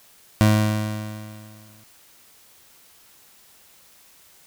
25% pulse tone with exponential decay, 106.9 Hz, A2, 49 cents flat, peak -8 dBFS, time 0.41-1.84 s, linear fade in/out 0 ms, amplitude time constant 310 ms, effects white hiss -53 dBFS RMS until 4.46 s

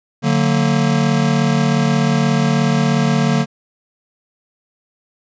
square chord, D augmented, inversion none, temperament just, 146.83 / 183.54 / 229.4 Hz, D3 / F#3 / A#3, 0 / -14 / -28 cents, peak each -17 / -20 / -18 dBFS, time 0.22-3.46 s, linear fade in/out 50 ms, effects resampled to 16000 Hz

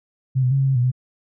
sine tone with pitch steps, 131.1 / 126 / 136.8 / 135.1 / 134.3 / 122.2 / 127.1 Hz, C3 / B2 / C#3 / C#3 / C3 / B2 / C3, +4 / +35 / -23 / -44 / +46 / -18 / -50 cents, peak -15 dBFS, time 0.35-0.917 s, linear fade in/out 20 ms, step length 81 ms, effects none

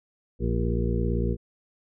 harmonic tone with a mistuned harmonic, 57.7 Hz, A#1, 17 cents flat, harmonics 1 / 2 / 3 / 4 / 6 / 7 / 8, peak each -26 / -29 / -31 / -32 / -34 / -34 / -35 dBFS, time 0.39-1.37 s, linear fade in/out 50 ms, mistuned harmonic 8, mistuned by +40 cents, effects none

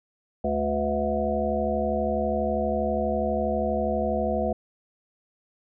harmonic tone with a mistuned harmonic, 72.3 Hz, D2, 27 cents flat, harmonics 1 / 3 / 5 / 7 / 9 / 10, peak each -32 / -29 / -33 / -29 / -28 / -31 dBFS, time 0.44-4.53 s, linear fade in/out 5 ms, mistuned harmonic 7, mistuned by -23 cents, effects none

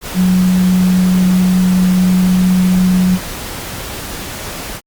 sine tone in noise, 183.5 Hz, F#3, 14 cents flat, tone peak -8 dBFS, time 0.14-3.19 s, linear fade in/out 50 ms, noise pink, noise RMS -25 dBFS, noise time 0.01-4.81 s, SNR +14 dB, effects Opus 48 kbps

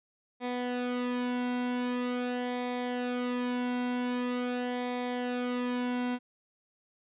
sawtooth tone with flanger, 246.9 Hz, B3, in tune, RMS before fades -32 dBFS, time 0.4-6.19 s, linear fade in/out 50 ms, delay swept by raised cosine 0.69 to 1.69 ms, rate 0.44 Hz, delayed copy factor -0.65, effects resampled to 8000 Hz

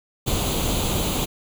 pink noise with comb filter, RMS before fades -23 dBFS, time 0.26-1.26 s, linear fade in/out 20 ms, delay 0.28 ms, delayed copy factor +0.7, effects none

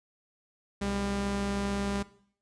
sawtooth tone pair together, 62.31 / 200 Hz, B1 / G3, +16 / +35 cents, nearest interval octave + minor sixth, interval 2019 cents, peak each -33 / -26 dBFS, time 0.81-2.03 s, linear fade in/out 10 ms, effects noise-tail reverb RT60 0.6 s tail -18 dB re dry + resampled to 22050 Hz

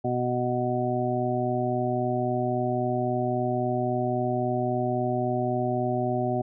harmonic tone, 123.7 Hz, B2, 3 cents sharp, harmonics 1 / 2 / 3 / 5 / 6, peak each -30 / -30 / -30 / -30 / -30 dBFS, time 0.04-6.42 s, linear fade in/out 10 ms, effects none

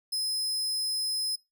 sawtooth tone, 5100 Hz, D#8, 42 cents sharp, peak -25 dBFS, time 0.12-1.36 s, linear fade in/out 10 ms, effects noise-tail reverb RT60 0.2 s tail -21 dB re dry

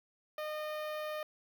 sawtooth tone with notch filter, 611 Hz, D#5, 32 cents flat, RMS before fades -39 dBFS, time 0.38-1.23 s, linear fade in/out 2 ms, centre 7600 Hz, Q 0.51, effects none

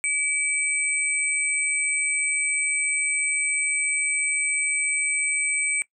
sine tone pair together, 2300 / 8177 Hz, D7 / C9, -37 / -41 cents, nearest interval octave + minor seventh, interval 2196 cents, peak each -24 / -25 dBFS, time 0.04-5.82 s, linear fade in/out 0 ms, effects noise-tail reverb RT60 0.1 s tail -19 dB re dry

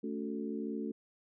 harmonic tone with a mistuned harmonic, 73.42 Hz, D2, in tune, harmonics 3 / 4 / 5 / 6, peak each -38 / -40 / -42 / -44 dBFS, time 0.03-0.92 s, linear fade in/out 10 ms, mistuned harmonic 4, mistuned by -65 cents, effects none

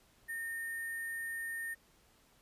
sine tone with sample-and-hold, 1830 Hz, A#6, 32 cents flat, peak -37 dBFS, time 0.28-1.75 s, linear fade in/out 20 ms, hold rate 11025 Hz, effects pink hiss -67 dBFS RMS until 2.41 s + resampled to 32000 Hz

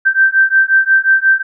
sine beating tone pair, 1559 / 1564.6 Hz, G6 / G6, -10 / -4 cents, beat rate 5.6 Hz, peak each -11 dBFS, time 0.05-1.43 s, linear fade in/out 20 ms, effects none

